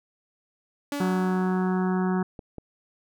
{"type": "tone with exponential decay", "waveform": "sawtooth", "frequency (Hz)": 286.5, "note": "D4", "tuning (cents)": -43, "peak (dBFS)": -23, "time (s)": [0.92, 2.12], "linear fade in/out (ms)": 2, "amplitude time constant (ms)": 260}
{"type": "harmonic tone", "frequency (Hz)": 185, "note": "F#3", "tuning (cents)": 0, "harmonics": [1, 2, 4, 5, 6, 7, 8, 9], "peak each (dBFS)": [-23, -29, -35, -37, -39, -40, -41, -42], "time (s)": [1, 2.23], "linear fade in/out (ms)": 5}
{"type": "clicks", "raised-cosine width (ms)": 2, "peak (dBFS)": -25, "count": 2, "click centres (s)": [2.392, 2.583]}
{"effects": []}